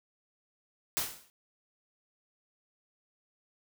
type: noise with exponential decay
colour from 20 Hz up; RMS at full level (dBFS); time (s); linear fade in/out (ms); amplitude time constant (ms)
white; -28; 0.97-1.3; 0; 71
effects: none